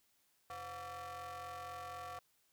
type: ring-modulated tone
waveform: 35% pulse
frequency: 212 Hz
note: G#3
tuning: 36 cents sharp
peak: -40 dBFS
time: 0.5-2.19 s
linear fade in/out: 2 ms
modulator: 932 Hz
effects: white hiss -75 dBFS RMS until 2.52 s